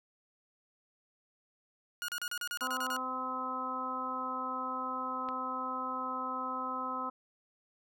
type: tone bursts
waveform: sawtooth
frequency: 1438 Hz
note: F#6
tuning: 50 cents flat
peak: -31 dBFS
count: 10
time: 2.02-2.965 s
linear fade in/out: 0 ms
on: 63 ms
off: 35 ms
type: harmonic tone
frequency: 257.3 Hz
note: C4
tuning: 29 cents flat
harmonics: 1 / 2 / 3 / 4 / 5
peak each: -43 / -45 / -45 / -38 / -37 dBFS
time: 2.61-7.1 s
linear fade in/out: 10 ms
type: click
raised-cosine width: 0.3 ms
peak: -29 dBFS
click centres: 5.288 s
effects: none